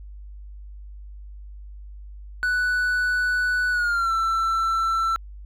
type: tone with pitch glide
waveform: triangle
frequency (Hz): 1484 to 1337.5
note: F#6 to E6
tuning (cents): +5 to +25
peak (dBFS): -18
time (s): 2.43-5.16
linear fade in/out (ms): 0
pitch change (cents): -180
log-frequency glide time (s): 3.71-4.12
effects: added 50 Hz sine -37 dBFS peak until 5.45 s